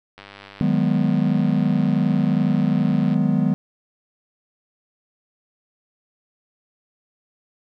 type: click train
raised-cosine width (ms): 0.3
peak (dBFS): -24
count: 296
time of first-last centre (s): 0.18-3.142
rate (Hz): 99.6
type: chord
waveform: triangle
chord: G# minor seventh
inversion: second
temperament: equal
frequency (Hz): 155.56 / 185 / 207.7 / 246.9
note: D#3 / F#3 / G#3 / B3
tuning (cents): 0 / 0 / 0 / 0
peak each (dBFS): -20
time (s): 0.61-3.54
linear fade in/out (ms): 0
effects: none